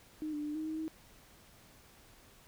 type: tone with pitch steps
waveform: sine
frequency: 308.4 / 296.7 / 298.5 / 312.8 / 314.7 / 317.1 Hz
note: D#4 / D4 / D4 / D#4 / D#4 / D#4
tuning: -15 / +18 / +28 / +9 / +20 / +33 cents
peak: -35 dBFS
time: 0.22-0.88 s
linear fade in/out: 0 ms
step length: 110 ms
effects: pink hiss -60 dBFS RMS until 2.47 s